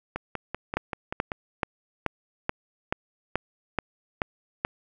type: two click trains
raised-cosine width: 0.5 ms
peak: -9 / -15 dBFS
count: 10 / 7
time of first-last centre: 0.77-4.649 / 0.16-1.318 s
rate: 2.32 / 5.18 Hz
effects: none